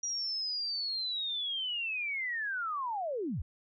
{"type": "linear sweep", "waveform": "sine", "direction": "down", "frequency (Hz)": [5770, 51.91], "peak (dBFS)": -32, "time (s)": [0.03, 3.42], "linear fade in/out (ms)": 5, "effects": []}